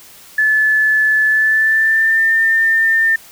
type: tone with pitch glide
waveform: sine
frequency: 1732 to 1802.4 Hz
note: A6 to A6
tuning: -28 to +41 cents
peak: -10 dBFS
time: 0.38-3.16 s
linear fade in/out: 5 ms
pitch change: +69 cents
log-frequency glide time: 1.26-2.27 s
effects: white hiss -41 dBFS RMS until 3.31 s